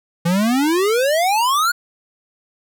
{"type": "exponential sweep", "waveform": "square", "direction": "up", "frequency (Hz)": [164.81, 1467], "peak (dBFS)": -15, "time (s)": [0.25, 1.72], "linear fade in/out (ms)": 10, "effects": []}